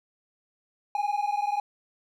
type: tone pair together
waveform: triangle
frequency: 811.6 / 832 Hz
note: G#5 / G#5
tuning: -40 / +3 cents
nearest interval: unison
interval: 43 cents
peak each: -26 dBFS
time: 0.95-1.6 s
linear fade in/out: 2 ms
effects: none